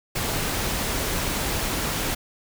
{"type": "noise", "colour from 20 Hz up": "pink", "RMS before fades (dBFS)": -26, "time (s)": [0.15, 2.15], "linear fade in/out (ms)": 10, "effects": []}